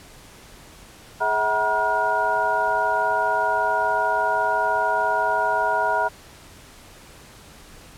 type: tone cluster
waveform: sine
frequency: 422.6 / 645 / 750 / 959 / 1431 Hz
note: G#4 / E5 / F#5 / A#5 / F6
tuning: +30 / -38 / +23 / +49 / +42 cents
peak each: -31 / -25 / -27 / -22 / -25 dBFS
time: 1.2-6.09 s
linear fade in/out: 20 ms
effects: pink hiss -46 dBFS RMS until 7.97 s + low-pass 12000 Hz 12 dB/octave